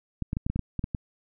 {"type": "clicks", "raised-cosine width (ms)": 5, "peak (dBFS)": -16, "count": 10, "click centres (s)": [0.223, 0.331, 0.369, 0.465, 0.5, 0.56, 0.593, 0.793, 0.841, 0.948], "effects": []}